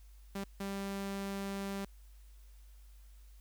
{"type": "tone bursts at uneven times", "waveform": "sawtooth", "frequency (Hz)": 197.1, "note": "G3", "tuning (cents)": 10, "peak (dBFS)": -33, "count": 2, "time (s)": [[0.35, 0.44], [0.6, 1.85]], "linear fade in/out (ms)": 5, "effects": ["added 50 Hz sine -53 dBFS peak until 3.4 s", "white hiss -69 dBFS RMS until 3.4 s"]}